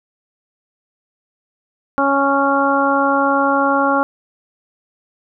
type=harmonic tone; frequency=277.2 Hz; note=C#4; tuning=in tune; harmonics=1 / 2 / 3 / 4 / 5; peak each=-19 / -19 / -19 / -19 / -19 dBFS; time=1.98-4.03 s; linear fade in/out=0 ms; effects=none